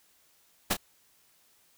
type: noise with echo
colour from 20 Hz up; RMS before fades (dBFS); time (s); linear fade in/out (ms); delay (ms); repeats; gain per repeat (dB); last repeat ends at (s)
pink; -26; 0.7-0.74; 10; 30; 1; -10; 0.77
effects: white hiss -65 dBFS RMS until 1.77 s